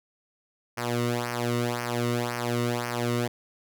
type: tone with flanger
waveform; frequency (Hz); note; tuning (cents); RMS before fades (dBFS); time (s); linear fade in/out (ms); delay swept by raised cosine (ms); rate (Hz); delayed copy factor
sawtooth; 120; B2; -49; -28; 0.77-3.28; 10; 0.26 to 1.24; 1.9; -0.8
effects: none